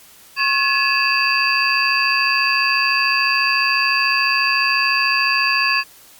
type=tone cluster; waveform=sine; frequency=1088 / 1696 / 2543 / 2677 / 4652 Hz; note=C#6 / G#6 / D#7 / E7 / D8; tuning=-33 / +36 / +37 / +26 / -17 cents; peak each=-21 dBFS; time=0.36-5.84 s; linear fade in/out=50 ms; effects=white hiss -46 dBFS RMS until 6.19 s + Opus 48 kbps